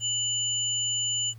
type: tone pair together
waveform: sine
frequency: 2960 / 7040 Hz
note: F#7 / A8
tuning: 0 / 0 cents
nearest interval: octave + minor third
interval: 1500 cents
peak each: -28 dBFS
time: 0-1.34 s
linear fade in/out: 50 ms
effects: added 113 Hz sine -43 dBFS peak until 1.38 s + pink hiss -61 dBFS RMS until 1.38 s